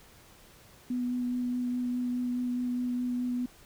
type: tone with vibrato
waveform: sine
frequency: 246.9 Hz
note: B3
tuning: in tune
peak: -28 dBFS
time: 0.9-3.46 s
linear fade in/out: 5 ms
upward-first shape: sine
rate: 4.8 Hz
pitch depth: 11 cents each way
effects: pink hiss -56 dBFS RMS until 3.65 s